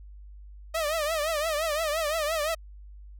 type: tone with vibrato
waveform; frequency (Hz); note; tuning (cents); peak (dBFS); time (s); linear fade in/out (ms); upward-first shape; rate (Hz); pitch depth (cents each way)
sawtooth; 622.3; D#5; 0; -22; 0.74-2.55; 10; triangle; 5.8; 140
effects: added 50 Hz sine -43 dBFS peak until 3.19 s